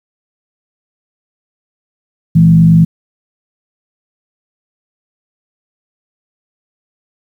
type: tone with frequency modulation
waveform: sine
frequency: 165.4 Hz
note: E3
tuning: 6 cents sharp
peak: -3 dBFS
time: 2.35-2.85 s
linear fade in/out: 10 ms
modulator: 48.7 Hz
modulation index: 0.6
effects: 7-bit